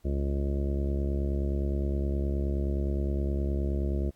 harmonic tone, 69.6 Hz, C#2, 8 cents sharp, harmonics 1 / 2 / 3 / 4 / 5 / 6 / 7 / 8 / 9, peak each -27 / -37 / -36 / -42 / -36 / -44 / -46 / -46 / -44 dBFS, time 0.04-4.11 s, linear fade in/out 20 ms, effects pink hiss -67 dBFS RMS until 4.15 s + AAC 64 kbps

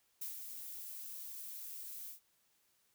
violet noise with ADSR envelope, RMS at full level -41 dBFS, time 0.21-2.2 s, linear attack 10 ms, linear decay 120 ms, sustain -6 dB, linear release 110 ms, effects white hiss -75 dBFS RMS until 2.94 s

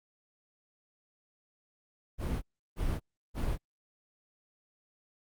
brown noise bursts, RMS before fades -31 dBFS, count 3, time 2.18-3.58 s, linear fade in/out 50 ms, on 240 ms, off 340 ms, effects Opus 32 kbps

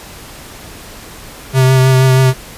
square tone with vibrato, 130.81 Hz, C3, in tune, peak -7 dBFS, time 1.53-2.34 s, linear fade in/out 50 ms, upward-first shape triangle, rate 6.3 Hz, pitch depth 23 cents each way, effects pink hiss -33 dBFS RMS until 2.57 s + resampled to 32000 Hz

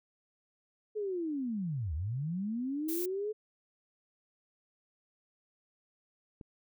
sine linear two-way sweep, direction down then up, 435.1 to 70.5 to 435.1 Hz, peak -32 dBFS, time 0.95-3.33 s, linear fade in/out 20 ms, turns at 1.94 s
violet noise, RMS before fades -38 dBFS, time 2.88-3.06 s, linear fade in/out 10 ms
click, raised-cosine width 3 ms, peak -34 dBFS, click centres 6.412 s
effects none

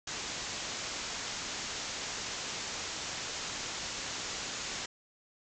white low-pass noise, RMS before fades -39 dBFS, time 0.07-4.86 s, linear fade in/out 5 ms, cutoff 7400 Hz, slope 96 dB/octave, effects none

